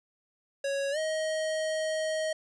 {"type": "tone with pitch glide", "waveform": "square", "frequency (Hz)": [554.4, 629.5], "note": ["C#5", "D#5"], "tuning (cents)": [0, 20], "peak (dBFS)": -29, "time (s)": [0.64, 2.33], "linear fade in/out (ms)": 5, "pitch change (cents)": 220, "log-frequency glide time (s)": [0.91, 0.98], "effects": ["resampled to 22050 Hz", "11-bit"]}